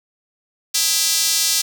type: tone with high-pass filter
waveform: square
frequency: 181.3 Hz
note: F#3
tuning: 35 cents flat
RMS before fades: -18 dBFS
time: 0.74-1.62 s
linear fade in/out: 10 ms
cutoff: 5000 Hz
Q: 1.4
effects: none